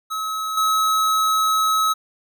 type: tone with level steps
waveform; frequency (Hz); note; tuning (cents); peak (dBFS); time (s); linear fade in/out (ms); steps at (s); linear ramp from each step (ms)
square; 1285; E6; -45; -24 / -17; 0.1-1.94; 20; 0.57; 5
effects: none